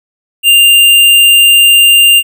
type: tone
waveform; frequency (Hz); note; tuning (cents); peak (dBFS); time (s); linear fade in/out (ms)
square; 2794; F7; 0; -3; 0.43-2.23; 50
effects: none